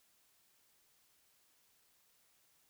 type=silence; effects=white hiss -72 dBFS RMS until 2.69 s